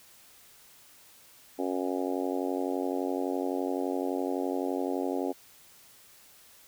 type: harmonic tone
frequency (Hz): 91.8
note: F#2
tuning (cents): -13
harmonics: 3 / 4 / 5 / 6 / 7 / 8 / 9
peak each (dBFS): -32 / -34 / -36 / -38 / -39 / -40 / -41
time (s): 1.58-5.33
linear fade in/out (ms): 20
effects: white hiss -56 dBFS RMS until 6.67 s